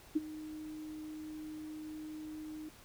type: tone with ADSR envelope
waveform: sine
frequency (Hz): 308.8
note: D#4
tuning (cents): -13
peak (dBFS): -25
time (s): 0.15-2.69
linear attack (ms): 14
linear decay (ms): 26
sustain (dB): -17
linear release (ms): 6
effects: pink hiss -58 dBFS RMS until 2.84 s